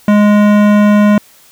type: tone with hard clipping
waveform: sine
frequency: 207.7 Hz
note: G#3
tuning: in tune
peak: -7 dBFS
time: 0.08-1.18 s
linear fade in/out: 2 ms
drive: 17 dB
effects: white hiss -44 dBFS RMS until 1.51 s